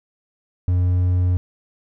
triangle tone, 89.9 Hz, F#2, 49 cents flat, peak -13 dBFS, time 0.68-1.37 s, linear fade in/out 0 ms, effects none

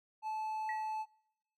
triangle tone, 869 Hz, A5, 22 cents flat, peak -33 dBFS, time 0.22-1.06 s, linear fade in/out 50 ms
sine tone with exponential decay, 1926 Hz, B6, 44 cents flat, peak -36 dBFS, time 0.69-0.95 s, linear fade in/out 2 ms, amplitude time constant 55 ms
effects noise-tail reverb RT60 0.8 s tail -22 dB re dry + MP3 64 kbps

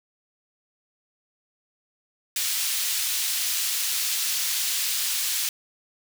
pink high-pass noise, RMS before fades -26 dBFS, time 2.36-5.49 s, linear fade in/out 2 ms, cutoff 3400 Hz, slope 12 dB/octave, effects none

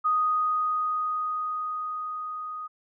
sine tone with level ramp, 1244.5 Hz, D#6, in tune, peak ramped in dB -20 to -33 dBFS, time 0.04-2.68 s, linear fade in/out 20 ms, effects none

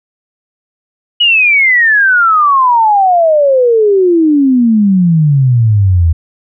sine exponential sweep, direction down, 2944 to 79.4 Hz, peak -5 dBFS, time 1.2-6.13 s, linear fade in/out 10 ms, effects none

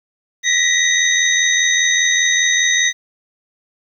sine tone cluster, 1895 / 1980 / 3751 / 6130 Hz, A#6 / B6 / A#7 / G8, +28 / +4 / +10 / -40 cents, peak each -18 dBFS, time 0.43-2.93 s, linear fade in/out 50 ms, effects 8-bit

